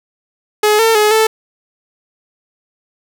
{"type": "tone with pitch steps", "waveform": "sawtooth", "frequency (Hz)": [422.7, 451, 422.9, 440.1], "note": ["G#4", "A4", "G#4", "A4"], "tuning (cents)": [31, 43, 31, 0], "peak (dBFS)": -5, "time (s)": [0.63, 1.27], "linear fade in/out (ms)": 5, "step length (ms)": 160, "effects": []}